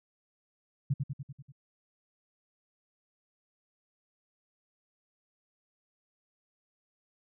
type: tone with echo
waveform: sine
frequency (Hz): 138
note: C#3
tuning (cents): -7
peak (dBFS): -24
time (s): 0.9-0.94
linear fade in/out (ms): 10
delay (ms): 97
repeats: 6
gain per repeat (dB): -4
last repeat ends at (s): 1.522
effects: none